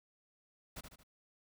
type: noise with echo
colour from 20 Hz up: pink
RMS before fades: -45 dBFS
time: 0.76-0.81 s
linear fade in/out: 10 ms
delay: 75 ms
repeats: 3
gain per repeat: -6 dB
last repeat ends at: 1.035 s
effects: none